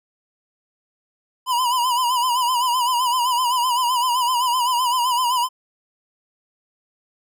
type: tone with vibrato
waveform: square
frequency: 987.8 Hz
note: B5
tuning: in tune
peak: -18 dBFS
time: 1.46-5.49 s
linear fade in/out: 50 ms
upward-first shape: sine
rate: 7.8 Hz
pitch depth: 81 cents each way
effects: none